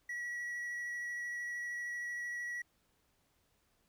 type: tone with vibrato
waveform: triangle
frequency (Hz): 1929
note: B6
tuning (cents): -41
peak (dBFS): -36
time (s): 0.09-2.62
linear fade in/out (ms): 5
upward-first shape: square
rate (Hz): 13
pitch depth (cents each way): 8
effects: pink hiss -75 dBFS RMS until 3.88 s